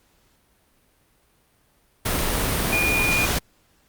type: tone in noise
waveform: sine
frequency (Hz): 2436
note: D#7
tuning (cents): -37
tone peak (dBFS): -20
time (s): 2.72-3.26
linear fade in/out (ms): 10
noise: pink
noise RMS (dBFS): -23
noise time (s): 2.05-3.39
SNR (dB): 0
effects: pink hiss -62 dBFS RMS until 3.88 s + Opus 48 kbps